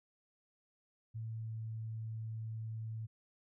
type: tone with pitch glide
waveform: sine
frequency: 112 to 111.23 Hz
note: A2 to A2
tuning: +31 to +19 cents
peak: -39 dBFS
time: 1.14-3.07 s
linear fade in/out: 20 ms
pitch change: -12 cents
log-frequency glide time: 1.39-1.53 s
effects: none